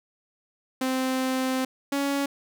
sawtooth tone pair in turn, 260 / 280 Hz, C4 / C#4, -11 / +18 cents, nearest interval minor second, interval 129 cents, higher second, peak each -20 dBFS, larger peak neither, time 0.81-1.65 / 1.92-2.26 s, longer first, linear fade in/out 5 ms, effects none

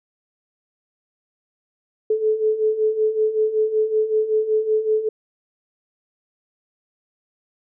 sine beating tone pair, 430 / 435.3 Hz, A4 / A4, -40 / -19 cents, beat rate 5.3 Hz, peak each -23 / -18 dBFS, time 2.1-5.09 s, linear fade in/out 5 ms, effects none

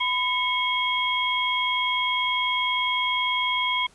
sine tone cluster, 1002 / 2190 / 3260 Hz, B5 / C#7 / G#7, +25 / -22 / -33 cents, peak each -26 dBFS, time 0-3.87 s, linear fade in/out 10 ms, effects pink hiss -56 dBFS RMS until 3.94 s + resampled to 24000 Hz

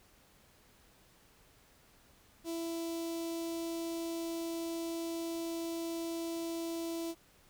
sawtooth tone with notch filter, 332.6 Hz, E4, 16 cents sharp, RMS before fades -38 dBFS, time 2.44-7.15 s, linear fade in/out 50 ms, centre 1600 Hz, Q 0.5, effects pink hiss -64 dBFS RMS until 7.49 s

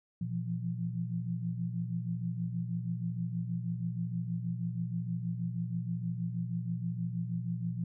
sine tone cluster, 119.9 / 168.3 / 174.6 Hz, A#2 / E3 / F3, +49 / +36 / 0 cents, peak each -36 / -38 / -36 dBFS, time 0.21-7.84 s, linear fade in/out 5 ms, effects none

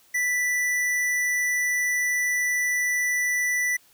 sine tone with hard clipping, 1975.5 Hz, B6, in tune, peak -23 dBFS, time 0.14-3.77 s, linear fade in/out 10 ms, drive 16 dB, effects white hiss -58 dBFS RMS until 3.93 s

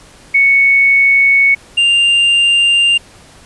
sine / triangle tone pair in turn, 2217 / 2793 Hz, C#7 / F7, 0 / -1 cents, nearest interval major third, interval 399 cents, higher second, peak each -6 dBFS, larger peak neither, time 0.34-1.55 / 1.77-2.98 s, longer neither, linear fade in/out 10 ms, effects pink hiss -41 dBFS RMS until 3.45 s + resampled to 24000 Hz

